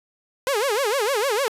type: tone with vibrato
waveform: sawtooth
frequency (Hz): 480.6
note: B4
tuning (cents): -47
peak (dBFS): -16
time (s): 0.47-1.48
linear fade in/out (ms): 0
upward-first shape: sine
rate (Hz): 6.6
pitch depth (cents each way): 290
effects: resampled to 32000 Hz